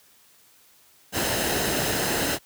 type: noise with comb filter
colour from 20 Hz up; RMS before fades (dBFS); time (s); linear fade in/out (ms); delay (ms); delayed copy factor
pink; -25; 1.12-2.39; 50; 0.87; -0.5
effects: white hiss -57 dBFS RMS until 2.45 s + high-pass 60 Hz 12 dB/octave